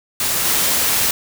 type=noise with level steps; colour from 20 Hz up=white; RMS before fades=-19 / -17 dBFS; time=0.2-1.11 s; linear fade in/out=2 ms; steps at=0.45 s; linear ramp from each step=2 ms; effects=none